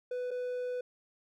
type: tone with dropouts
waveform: triangle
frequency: 496.9 Hz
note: B4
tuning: 11 cents sharp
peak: -31 dBFS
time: 0.11-0.81 s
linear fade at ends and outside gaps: 5 ms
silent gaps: 0.308-0.312 s
effects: none